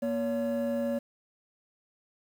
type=tone pair together; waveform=triangle; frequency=237.4 / 564.6 Hz; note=A#3 / C#5; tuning=+32 / +32 cents; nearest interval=octave + minor third; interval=1500 cents; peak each=-27 dBFS; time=0.02-0.99 s; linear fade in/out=10 ms; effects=tanh soft clip ceiling -22 dBFS + 9-bit